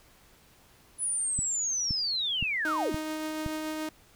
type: linear sweep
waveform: sine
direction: down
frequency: 10070 to 143 Hz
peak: -27 dBFS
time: 0.98-2.94 s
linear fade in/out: 50 ms
type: click train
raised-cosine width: 5 ms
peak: -21 dBFS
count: 5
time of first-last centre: 1.39-3.463 s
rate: 1.93 Hz
type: tone with tremolo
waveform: sawtooth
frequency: 311.1 Hz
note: D#4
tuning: in tune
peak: -27 dBFS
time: 2.65-3.89 s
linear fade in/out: 2 ms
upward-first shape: triangle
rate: 7 Hz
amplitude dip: 25%
effects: pink hiss -59 dBFS RMS until 4.15 s